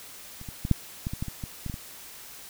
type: clicks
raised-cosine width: 5 ms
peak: -30 / -25 / -17 / -7 / -17 / -20 / -17 / -22 / -21 / -21 / -20 / -23 dBFS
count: 12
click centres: 0.414 / 0.488 / 0.651 / 0.713 / 1.069 / 1.135 / 1.225 / 1.283 / 1.438 / 1.663 / 1.698 / 1.741 s
effects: white hiss -45 dBFS RMS until 2.49 s